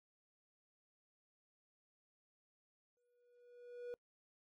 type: tone with exponential growth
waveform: triangle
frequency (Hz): 485.5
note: B4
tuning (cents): -30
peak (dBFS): -40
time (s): 2.97-3.94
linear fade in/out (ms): 0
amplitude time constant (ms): 210
effects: noise-tail reverb RT60 0.1 s tail -26 dB re dry